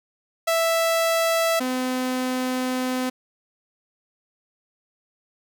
sawtooth tone pair in turn, 660 / 255.1 Hz, E5 / C4, +2 / -44 cents, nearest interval octave + major third, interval 1646 cents, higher first, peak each -15 / -19 dBFS, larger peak first, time 0.47-1.6 / 1.6-3.1 s, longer second, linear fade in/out 10 ms, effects none

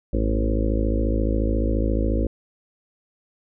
harmonic tone with a mistuned harmonic, 54.3 Hz, A1, 22 cents flat, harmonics 1 / 2 / 4 / 5 / 6 / 7 / 8 / 9 / 10, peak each -21 / -29 / -29 / -29 / -29 / -35 / -35 / -32 / -32 dBFS, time 0.13-2.27 s, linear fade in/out 5 ms, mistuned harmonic 2, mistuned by -27 cents, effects none

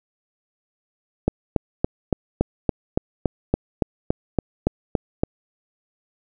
click train, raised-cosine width 2 ms, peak -4 dBFS, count 15, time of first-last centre 1.28-5.235 s, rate 3.54 Hz, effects none

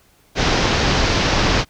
pink low-pass noise, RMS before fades -17 dBFS, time 0.35-1.65 s, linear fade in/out 50 ms, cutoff 6000 Hz, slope 48 dB/octave, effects pink hiss -55 dBFS RMS until 1.69 s

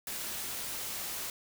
white noise, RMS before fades -38 dBFS, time 0.07-1.3 s, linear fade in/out 2 ms, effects none

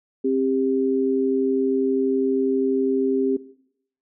sine tone pair together, 265.4 / 397.7 Hz, C4 / G4, +25 / +25 cents, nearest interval perfect fifth, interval 700 cents, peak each -21 dBFS, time 0.24-3.37 s, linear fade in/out 10 ms, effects noise-tail reverb RT60 0.7 s tail -18 dB re dry

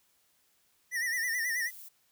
square tone with vibrato, 1900 Hz, A#6, 33 cents sharp, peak -30 dBFS, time 0.91-1.71 s, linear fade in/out 50 ms, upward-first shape sine, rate 9.3 Hz, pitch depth 94 cents each way
violet noise, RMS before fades -48 dBFS, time 1.12-1.89 s, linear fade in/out 10 ms
effects white hiss -70 dBFS RMS until 2.11 s

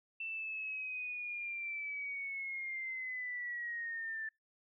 sine linear sweep, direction down, 2677 to 1760 Hz, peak -38 dBFS, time 0.2-4.29 s, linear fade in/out 5 ms, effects noise-tail reverb RT60 0.2 s tail -26 dB re dry

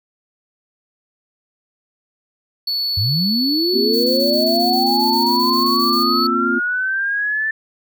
triangle tone, 4435 Hz, C#8, in tune, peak -17 dBFS, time 2.67-6.27 s, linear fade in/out 5 ms
sine linear sweep, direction up, 88 to 1772 Hz, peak -17 dBFS, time 2.97-7.51 s, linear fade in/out 5 ms
sine chord, Bb suspended second, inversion none, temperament equal, 233.1 / 261.6 / 349.2 Hz, Bb3 / C4 / F4, 0 / 0 / 0 cents, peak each -22 dBFS, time 3.73-6.6 s, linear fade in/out 20 ms
violet noise bursts, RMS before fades -31 dBFS, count 16, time 3.93-6.035 s, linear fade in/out 5 ms, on 110 ms, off 23 ms
effects none

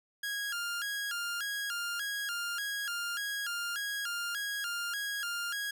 sawtooth tone with vibrato, 1521 Hz, F#6, 47 cents sharp, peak -30 dBFS, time 0.23-5.71 s, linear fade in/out 5 ms, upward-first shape square, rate 1.7 Hz, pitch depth 140 cents each way, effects none

